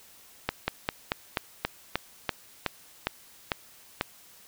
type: slowing click train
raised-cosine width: 0.3 ms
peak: -9 dBFS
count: 12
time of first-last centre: 0.49-4.011 s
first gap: 190 ms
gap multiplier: 1.1
effects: white hiss -54 dBFS RMS until 4.47 s